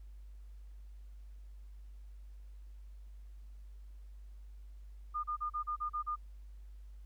sine tone bursts, 1214 Hz, D#6, 43 cents flat, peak -33 dBFS, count 8, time 5.14-6.161 s, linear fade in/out 20 ms, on 97 ms, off 35 ms, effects added 50 Hz sine -48 dBFS peak until 7.05 s + pink hiss -75 dBFS RMS until 7.05 s

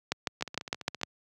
two click trains, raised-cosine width 0.2 ms, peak -10 / -22 dBFS, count 7 / 10, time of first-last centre 0.12-1.033 / 0.41-1.014 s, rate 6.57 / 14.9 Hz, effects high-pass 100 Hz 12 dB/octave

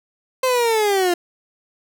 30% pulse linear sweep, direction down, 523.3 to 344.1 Hz, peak -13 dBFS, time 0.43-1.14 s, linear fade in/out 5 ms, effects none

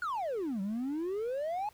triangle exponential two-way sweep, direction down then up, 1487 to 187.5 to 864 Hz, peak -29 dBFS, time 0.02-1.69 s, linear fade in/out 2 ms, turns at 0.61 s, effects tanh soft clip ceiling -26 dBFS + pink hiss -62 dBFS RMS until 1.73 s

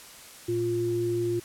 sine tone pair together, 114.83 / 349.9 Hz, A#2 / F4, -26 / +3 cents, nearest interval octave + perfect fifth, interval 1929 cents, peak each -32 / -25 dBFS, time 0.48-1.4 s, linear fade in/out 10 ms, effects white hiss -47 dBFS RMS until 1.44 s + low-pass 12000 Hz 12 dB/octave

